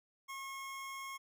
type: tone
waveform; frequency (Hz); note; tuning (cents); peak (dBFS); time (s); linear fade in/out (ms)
25% pulse; 1085; C#6; -37; -39; 0.28-1.18; 20
effects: none